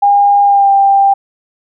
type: tone with pitch glide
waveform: sine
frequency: 809 to 791 Hz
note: G#5 to G5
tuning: -46 to +15 cents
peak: -5 dBFS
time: 0.02-1.14 s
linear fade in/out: 10 ms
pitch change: -39 cents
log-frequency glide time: 0.43-0.71 s
effects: none